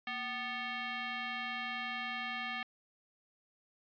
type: tone with frequency modulation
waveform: sine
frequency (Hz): 232.7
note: A#3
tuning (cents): -3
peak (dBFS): -36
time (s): 0.07-2.63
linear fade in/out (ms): 2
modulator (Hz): 990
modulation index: 2.9
effects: resampled to 11025 Hz